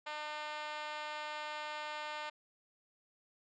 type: tone with high-pass filter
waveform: 5% pulse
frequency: 301.7 Hz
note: D4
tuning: 47 cents sharp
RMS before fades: -42 dBFS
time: 0.06-2.3 s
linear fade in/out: 10 ms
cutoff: 750 Hz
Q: 2.8
effects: resampled to 16000 Hz